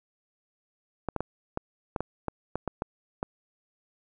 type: clicks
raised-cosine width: 1 ms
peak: -15 dBFS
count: 11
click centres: 1.087 / 1.163 / 1.206 / 1.574 / 1.962 / 2.006 / 2.283 / 2.556 / 2.677 / 2.821 / 3.229 s
effects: none